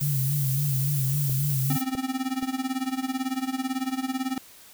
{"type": "noise", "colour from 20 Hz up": "violet", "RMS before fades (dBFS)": -31, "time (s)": [0, 1.82], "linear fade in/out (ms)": 10}
{"type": "tone with vibrato", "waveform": "sine", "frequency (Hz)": 138.6, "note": "C#3", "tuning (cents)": 0, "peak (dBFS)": -23, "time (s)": [0.01, 1.77], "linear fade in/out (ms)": 10, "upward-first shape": "sine", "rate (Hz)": 3.6, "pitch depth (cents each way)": 92}
{"type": "clicks", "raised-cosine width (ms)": 2, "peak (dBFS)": [-26, -21, -28], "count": 3, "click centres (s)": [1.295, 1.951, 2.427]}
{"type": "tone with tremolo", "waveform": "square", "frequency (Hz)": 261.6, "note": "C4", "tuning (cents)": 0, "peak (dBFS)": -24, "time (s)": [1.7, 4.38], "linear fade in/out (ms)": 2, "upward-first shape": "sine", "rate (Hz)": 18, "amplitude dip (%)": 85}
{"effects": ["white hiss -50 dBFS RMS until 4.73 s"]}